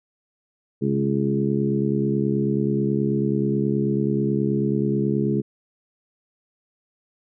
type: harmonic tone with a mistuned harmonic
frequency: 69.3 Hz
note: C#2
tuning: in tune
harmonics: 2 / 3 / 4 / 5 / 6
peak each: -25 / -23 / -29 / -26 / -27 dBFS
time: 0.81-5.42 s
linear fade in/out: 20 ms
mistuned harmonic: 2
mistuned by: -35 cents
effects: none